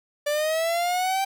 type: linear sweep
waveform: 45% pulse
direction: up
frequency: 581 to 784 Hz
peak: -22 dBFS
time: 0.26-1.25 s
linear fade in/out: 10 ms
effects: 9-bit